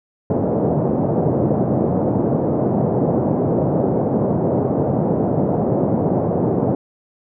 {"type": "band-pass noise", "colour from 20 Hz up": "pink", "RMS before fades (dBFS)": -18, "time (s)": [0.3, 6.75], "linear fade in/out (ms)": 2, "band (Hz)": [120, 680], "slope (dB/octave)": 24, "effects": []}